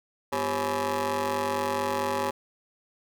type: ring-modulated tone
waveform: 20% pulse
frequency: 149.5 Hz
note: D3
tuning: 31 cents sharp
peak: -18 dBFS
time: 0.32-2.31 s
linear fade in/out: 10 ms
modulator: 695 Hz
effects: none